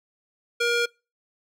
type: tone with band-pass filter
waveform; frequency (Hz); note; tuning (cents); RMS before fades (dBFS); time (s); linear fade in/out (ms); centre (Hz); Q
square; 474.2; A#4; +30; -23; 0.6-0.86; 10; 2500; 0.66
effects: noise-tail reverb RT60 0.3 s tail -26 dB re dry